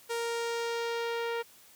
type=tone with low-pass filter sweep; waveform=sawtooth; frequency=466 Hz; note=A#4; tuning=1 cent flat; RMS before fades=-33 dBFS; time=0.09-1.43 s; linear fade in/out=20 ms; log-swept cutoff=11000 to 2800 Hz; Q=0.96; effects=white hiss -57 dBFS RMS until 1.75 s + high-pass 80 Hz 12 dB/octave